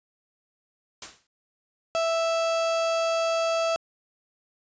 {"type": "noise with exponential decay", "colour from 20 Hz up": "white", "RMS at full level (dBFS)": -33, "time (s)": [1.02, 1.27], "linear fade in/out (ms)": 2, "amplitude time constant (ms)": 53}
{"type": "tone", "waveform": "35% pulse", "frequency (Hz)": 659.3, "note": "E5", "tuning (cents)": 0, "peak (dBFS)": -21, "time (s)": [1.95, 3.76], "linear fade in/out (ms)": 0}
{"effects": ["resampled to 16000 Hz"]}